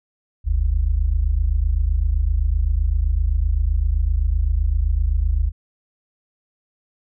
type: tone pair together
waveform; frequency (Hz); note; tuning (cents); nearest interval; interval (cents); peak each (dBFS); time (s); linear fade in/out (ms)
sine; 45.64 / 73.42; F#1 / D2; -23 / 0; minor sixth; 823; -18 / -19; 0.44-5.52; 50
effects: none